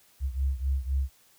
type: beating tone pair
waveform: sine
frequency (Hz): 66.1 / 70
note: C2 / C#2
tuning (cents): +18 / +18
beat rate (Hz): 3.9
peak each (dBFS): -27 / -30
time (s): 0.2-1.1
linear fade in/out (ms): 50
effects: white hiss -61 dBFS RMS until 1.38 s

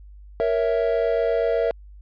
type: chord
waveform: triangle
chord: A# diminished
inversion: none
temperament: equal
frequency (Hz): 466.2 / 554.4 / 659.3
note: A#4 / C#5 / E5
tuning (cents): 0 / 0 / 0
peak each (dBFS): -20 / -24 / -21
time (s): 0.4-1.71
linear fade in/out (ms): 0
effects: added 50 Hz sine -41 dBFS peak until 2.01 s + resampled to 11025 Hz

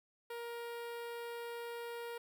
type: tone with notch filter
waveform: sawtooth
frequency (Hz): 470.7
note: A#4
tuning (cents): +17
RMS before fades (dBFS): -44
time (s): 0.3-2.18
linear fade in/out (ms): 5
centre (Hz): 6400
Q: 0.95
effects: none

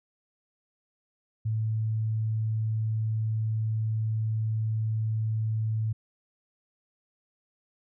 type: tone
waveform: sine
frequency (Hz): 110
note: A2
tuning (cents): 0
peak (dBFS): -25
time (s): 1.45-5.93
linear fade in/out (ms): 10
effects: none

